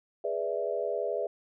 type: chord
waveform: sine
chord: E dominant seventh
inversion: first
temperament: equal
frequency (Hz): 415.3 / 493.9 / 587.3 / 659.3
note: G#4 / B4 / D5 / E5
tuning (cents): 0 / 0 / 0 / 0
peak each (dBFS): -34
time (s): 0.24-1.27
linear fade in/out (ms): 5
effects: none

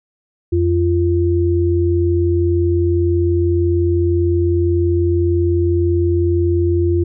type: tone pair together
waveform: sine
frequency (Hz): 87.1 / 345.3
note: F2 / F4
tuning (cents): -4 / -20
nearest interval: 2 octaves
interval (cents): 2384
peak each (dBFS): -15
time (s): 0.52-7.04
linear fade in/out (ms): 10
effects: none

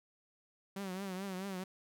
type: tone with vibrato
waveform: sawtooth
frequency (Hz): 190.7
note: G3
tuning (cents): -47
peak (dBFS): -35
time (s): 0.76-1.64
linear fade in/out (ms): 5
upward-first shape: triangle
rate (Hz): 4.6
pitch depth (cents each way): 100
effects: none

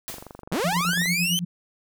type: noise with exponential decay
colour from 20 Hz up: white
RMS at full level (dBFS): -32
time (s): 0.08-0.41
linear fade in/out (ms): 0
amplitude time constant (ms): 71
type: click train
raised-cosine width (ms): 1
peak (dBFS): -25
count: 24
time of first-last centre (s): 0.1-1.058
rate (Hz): 24
type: linear sweep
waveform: sawtooth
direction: up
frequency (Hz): 140 to 3136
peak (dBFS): -19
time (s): 0.52-1.39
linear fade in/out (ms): 0
type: tone with tremolo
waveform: sine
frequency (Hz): 174.61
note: F3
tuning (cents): 0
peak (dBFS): -22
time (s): 0.64-1.45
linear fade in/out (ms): 10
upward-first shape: sine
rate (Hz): 9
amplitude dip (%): 80
effects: none

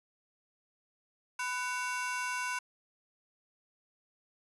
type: ring-modulated tone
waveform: 30% pulse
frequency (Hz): 1244.5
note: D#6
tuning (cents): 0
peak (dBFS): -27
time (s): 1.39-2.59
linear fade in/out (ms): 5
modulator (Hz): 247
effects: resampled to 24000 Hz

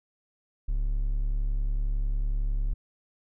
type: tone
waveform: triangle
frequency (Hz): 35.5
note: C#1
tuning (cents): +42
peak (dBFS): -22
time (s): 0.68-2.74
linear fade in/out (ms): 10
effects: none

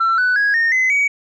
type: tone with pitch steps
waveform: sine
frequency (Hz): 1345 / 1492.4 / 1655.9 / 1837.3 / 2039 / 2262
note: E6 / F#6 / G#6 / A#6 / C7 / C#7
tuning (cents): +34 / +14 / -6 / -26 / -45 / +34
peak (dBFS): -11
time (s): 0-1.08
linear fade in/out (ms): 10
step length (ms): 180
effects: tanh soft clip ceiling -11 dBFS

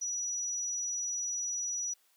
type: tone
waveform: sine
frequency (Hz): 5860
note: F#8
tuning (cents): -18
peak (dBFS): -32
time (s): 0.01-1.94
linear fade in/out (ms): 10
effects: white hiss -69 dBFS RMS until 2.16 s + high-pass 400 Hz 12 dB/octave

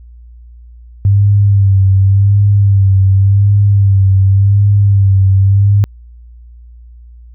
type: tone with vibrato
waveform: sine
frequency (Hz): 98.9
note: G2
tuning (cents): +16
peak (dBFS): -5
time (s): 1.05-5.84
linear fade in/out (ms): 0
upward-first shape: sine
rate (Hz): 0.89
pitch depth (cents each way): 48
effects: added 59 Hz sine -33 dBFS peak until 7.34 s

